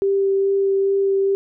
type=tone with vibrato; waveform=sine; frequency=392.2 Hz; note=G4; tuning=1 cent sharp; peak=-15 dBFS; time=0.02-1.35 s; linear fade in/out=0 ms; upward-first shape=sine; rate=2.4 Hz; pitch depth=9 cents each way; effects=none